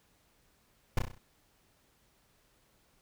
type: noise with echo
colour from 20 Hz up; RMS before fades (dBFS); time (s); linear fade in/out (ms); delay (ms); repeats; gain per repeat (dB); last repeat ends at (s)
brown; -24; 0.97-0.99; 5; 32; 6; -5; 1.182
effects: pink hiss -69 dBFS RMS until 3.01 s